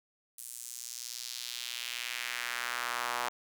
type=tone with high-pass filter sweep; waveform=sawtooth; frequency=121.1 Hz; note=B2; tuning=34 cents flat; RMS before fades=-38 dBFS; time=0.38-3.29 s; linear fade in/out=5 ms; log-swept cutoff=9400 to 910 Hz; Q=1.7; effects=none